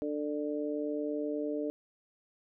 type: harmonic tone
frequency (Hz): 148.3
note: D3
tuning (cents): +17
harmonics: 2 / 3 / 4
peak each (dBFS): -34 / -36 / -38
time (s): 0.02-1.7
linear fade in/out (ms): 0
effects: none